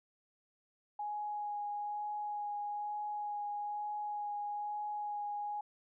sine tone with vibrato, 830.6 Hz, G#5, in tune, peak -36 dBFS, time 0.99-5.61 s, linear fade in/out 5 ms, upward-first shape sine, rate 1.1 Hz, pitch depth 11 cents each way, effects none

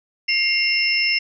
sine tone cluster, 2125 / 2767 / 5290 Hz, C7 / F7 / E8, +26 / -17 / +5 cents, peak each -21 dBFS, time 0.28-1.19 s, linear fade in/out 10 ms, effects none

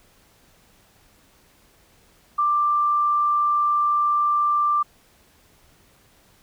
sine tone, 1181 Hz, D6, 9 cents sharp, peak -17 dBFS, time 2.38-4.83 s, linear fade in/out 10 ms, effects pink hiss -57 dBFS RMS until 6.42 s

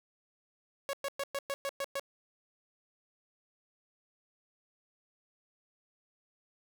sawtooth tone bursts, 554.4 Hz, C#5, in tune, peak -29 dBFS, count 8, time 0.89-1.996 s, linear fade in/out 0 ms, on 42 ms, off 110 ms, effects none

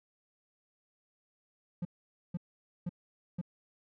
triangle tone bursts, 174.7 Hz, F3, 1 cent sharp, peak -30 dBFS, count 4, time 1.82-3.414 s, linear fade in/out 5 ms, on 31 ms, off 490 ms, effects none

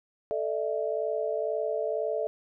sine chord, A suspended fourth, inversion none, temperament equal with one note detuned, 440 / 597.3 / 659.3 Hz, A4 / D5 / E5, 0 / +29 / 0 cents, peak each -31 / -31 / -32 dBFS, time 0.31-2.27 s, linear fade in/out 0 ms, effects none

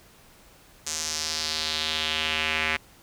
square tone with band-pass filter sweep, 78.4 Hz, D#2, 14 cents sharp, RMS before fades -28 dBFS, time 0.86-2.77 s, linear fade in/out 10 ms, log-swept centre 6700 to 2200 Hz, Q 2.7, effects pink hiss -54 dBFS RMS until 3.02 s

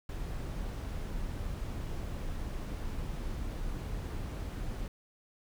brown noise, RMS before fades -37 dBFS, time 0.09-4.88 s, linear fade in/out 2 ms, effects none

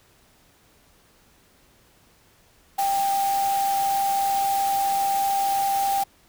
sine tone in noise, 790 Hz, G5, 13 cents sharp, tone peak -20 dBFS, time 2.78-6.04 s, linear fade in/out 10 ms, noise white, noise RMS -33 dBFS, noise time 2.78-6.04 s, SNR +10 dB, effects pink hiss -58 dBFS RMS until 6.28 s

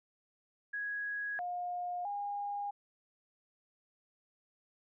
sine tone with pitch steps, 1662 / 712 / 813 Hz, G#6 / F5 / G#5, +1 / +33 / -37 cents, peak -35 dBFS, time 0.73-2.71 s, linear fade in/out 10 ms, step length 660 ms, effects none

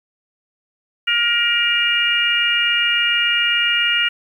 harmonic tone, 472.9 Hz, A#4, 25 cents sharp, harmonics 3 / 4 / 5 / 6, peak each -21 / -23 / -22 / -17 dBFS, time 1.07-4.09 s, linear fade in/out 10 ms, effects 8-bit

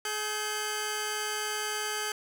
10% pulse tone pair together, 423.3 / 1549 Hz, G#4 / G6, +33 / -21 cents, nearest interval octave + minor seventh, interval 2246 cents, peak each -25 dBFS, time 0.05-2.12 s, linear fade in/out 2 ms, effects none

